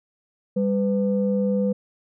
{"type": "tone pair together", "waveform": "sine", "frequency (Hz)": [198.6, 500.4], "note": ["G3", "B4"], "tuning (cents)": [23, 23], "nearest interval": "octave + major third", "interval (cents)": 1600, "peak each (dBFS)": [-20, -23], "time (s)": [0.56, 1.73], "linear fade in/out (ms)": 10, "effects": ["tanh soft clip ceiling -11 dBFS"]}